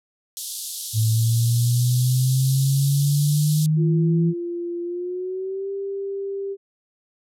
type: band-pass noise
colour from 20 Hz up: white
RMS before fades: -32 dBFS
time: 0.37-3.66 s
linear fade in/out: 0 ms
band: 3400 to 13000 Hz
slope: 48 dB/octave
type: exponential sweep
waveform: sine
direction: up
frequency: 110 to 167.6 Hz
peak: -16 dBFS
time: 0.93-4.34 s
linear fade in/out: 50 ms
type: tone with pitch glide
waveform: sine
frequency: 345.5 to 394.6 Hz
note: F4 to G4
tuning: -19 to +11 cents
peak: -25 dBFS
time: 3.76-6.57 s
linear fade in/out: 50 ms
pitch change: +230 cents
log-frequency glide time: 4.83-5.7 s
effects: none